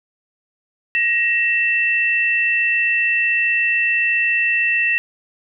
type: tone pair together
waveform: sine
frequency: 1888.4 / 2673 Hz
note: A#6 / E7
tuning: +22 / +23 cents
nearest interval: tritone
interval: 601 cents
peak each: -18 / -17 dBFS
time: 0.95-4.98 s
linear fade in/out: 0 ms
effects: none